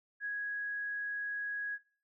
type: tone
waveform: sine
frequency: 1661.2 Hz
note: G#6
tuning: in tune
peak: -34 dBFS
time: 0.2-1.79 s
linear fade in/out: 50 ms
effects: noise-tail reverb RT60 0.4 s tail -17 dB re dry